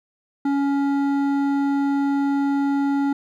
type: tone with hard clipping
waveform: sine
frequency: 279.8 Hz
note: C#4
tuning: 16 cents sharp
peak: -20 dBFS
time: 0.45-3.13 s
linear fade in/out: 5 ms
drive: 10 dB
effects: none